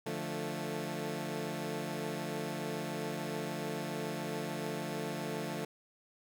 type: chord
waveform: 15% pulse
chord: D minor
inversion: none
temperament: equal with one note detuned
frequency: 147.68 / 174.61 / 220 Hz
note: D3 / F3 / A3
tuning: +10 / 0 / 0 cents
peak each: -34 dBFS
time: 0.06-5.65 s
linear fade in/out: 5 ms
effects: none